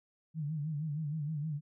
sine tone with vibrato, 151.8 Hz, D#3, 42 cents flat, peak -33 dBFS, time 0.34-1.61 s, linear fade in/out 50 ms, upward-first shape sine, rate 6.4 Hz, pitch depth 100 cents each way, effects none

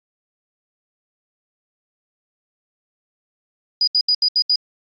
sine tone bursts, 4923 Hz, D#8, 19 cents flat, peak -13 dBFS, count 6, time 3.81-4.558 s, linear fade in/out 2 ms, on 63 ms, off 74 ms, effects AAC 64 kbps

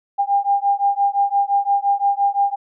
sine beating tone pair, 799 / 804.8 Hz, G5 / G5, +33 / +45 cents, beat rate 5.8 Hz, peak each -18 dBFS, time 0.18-2.56 s, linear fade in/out 20 ms, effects none

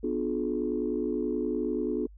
sine chord, B diminished seventh, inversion none, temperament just, 246.9 / 296.3 / 355.6 / 426.7 Hz, B3 / D4 / F4 / Ab4, 0 / +15 / +31 / +47 cents, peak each -32 dBFS, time 0.03-2.07 s, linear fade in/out 10 ms, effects tanh soft clip ceiling -17 dBFS + added 50 Hz sine -47 dBFS peak until 2.17 s

